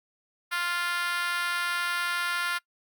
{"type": "tone with high-pass filter", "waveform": "5% pulse", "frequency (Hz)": 349.2, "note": "F4", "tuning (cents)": 0, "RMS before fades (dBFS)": -29, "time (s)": [0.51, 2.59], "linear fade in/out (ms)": 20, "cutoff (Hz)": 1300, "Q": 3.4, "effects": ["noise-tail reverb RT60 0.1 s tail -23 dB re dry", "Opus 48 kbps"]}